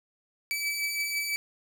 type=beating tone pair; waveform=sawtooth; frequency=2297 / 2303 Hz; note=D7 / D7; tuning=-39 / -34 cents; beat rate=6 Hz; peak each=-33 / -26 dBFS; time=0.51-1.36 s; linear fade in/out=0 ms; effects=none